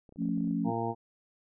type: clicks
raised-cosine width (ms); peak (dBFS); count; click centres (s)
2; -40; 11; 0.092 / 0.124 / 0.16 / 0.22 / 0.255 / 0.288 / 0.376 / 0.408 / 0.444 / 0.475 / 0.51
type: chord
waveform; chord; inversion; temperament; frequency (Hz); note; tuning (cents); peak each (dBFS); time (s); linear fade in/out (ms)
sine; F augmented; none; equal with one note detuned; 174.61 / 221.7 / 277.2; F3 / A3 / C#4; 0 / +13 / 0; -32; 0.17-0.73; 50
type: harmonic tone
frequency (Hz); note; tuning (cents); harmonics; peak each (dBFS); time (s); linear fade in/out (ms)
115.1; A#2; -22; 1 / 2 / 3 / 4 / 6 / 7 / 8; -37 / -37 / -37 / -37 / -37 / -37 / -37; 0.64-0.95; 50
effects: none